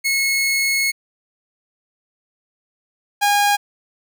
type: tone pair in turn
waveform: sawtooth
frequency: 2181 / 817 Hz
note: C#7 / G#5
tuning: -29 / -29 cents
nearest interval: octave + perfect fourth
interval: 1700 cents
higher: first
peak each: -13 / -10 dBFS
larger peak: second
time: 0.04-0.92 / 3.21-3.57 s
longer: first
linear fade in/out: 20 ms
effects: none